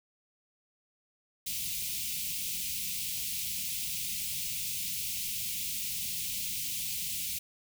white band-stop noise, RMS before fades -35 dBFS, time 1.46-7.39 s, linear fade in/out 10 ms, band 220 to 2300 Hz, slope 48 dB/octave, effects none

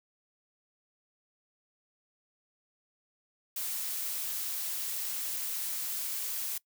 blue noise, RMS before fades -35 dBFS, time 3.56-6.58 s, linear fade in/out 5 ms, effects noise-tail reverb RT60 0.1 s tail -22 dB re dry

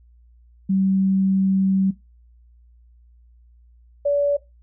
sine tone pair in turn, 192 / 573.4 Hz, G3 / D5, -36 / -42 cents, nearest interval octave + perfect fifth, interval 1894 cents, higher second, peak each -16 dBFS, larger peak neither, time 0.69-1.91 / 4.05-4.37 s, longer first, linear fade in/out 10 ms, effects noise-tail reverb RT60 0.2 s tail -18 dB re dry + added 59 Hz sine -49 dBFS peak until 4.62 s

